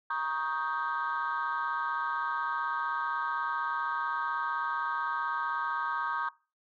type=chord; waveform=sine; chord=Eb dominant seventh; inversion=second; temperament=equal with one note detuned; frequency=939.9 / 1108.7 / 1244.5 / 1568 Hz; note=Bb5 / Db6 / Eb6 / G6; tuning=+14 / 0 / 0 / 0 cents; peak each=-34 dBFS; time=0.1-6.29 s; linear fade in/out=5 ms; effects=noise-tail reverb RT60 0.3 s tail -20 dB re dry + tanh soft clip ceiling -23 dBFS